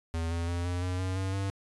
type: tone with pitch steps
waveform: square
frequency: 82.5 / 84.53 / 86.6 / 88.73 / 90.91 / 93.14 / 95.43 / 97.77 Hz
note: E2 / E2 / F2 / F2 / F#2 / F#2 / G2 / G2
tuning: +2 / +44 / -14 / +28 / -30 / +12 / -46 / -4 cents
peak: -30 dBFS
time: 0.14-1.5 s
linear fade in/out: 0 ms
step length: 170 ms
effects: resampled to 24000 Hz